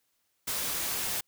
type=noise; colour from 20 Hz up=white; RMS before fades=-32 dBFS; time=0.47-1.21 s; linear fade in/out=10 ms; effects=white hiss -75 dBFS RMS until 1.27 s